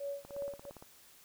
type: tone with tremolo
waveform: sine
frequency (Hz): 564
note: C#5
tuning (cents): +30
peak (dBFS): -35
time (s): 0-0.7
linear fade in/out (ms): 5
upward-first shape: sine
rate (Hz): 2.9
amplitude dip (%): 100
type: click train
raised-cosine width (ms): 1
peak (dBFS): -35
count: 11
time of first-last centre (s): 0.25-0.825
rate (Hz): 17.4
effects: white hiss -60 dBFS RMS until 1.24 s